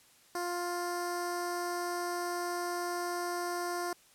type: tone with notch filter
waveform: 10% pulse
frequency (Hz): 351.2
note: F4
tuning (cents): +10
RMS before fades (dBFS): -35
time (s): 0.35-3.93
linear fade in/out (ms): 2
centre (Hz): 2600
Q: 0.64
effects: white hiss -62 dBFS RMS until 4.14 s + low-pass 12000 Hz 12 dB/octave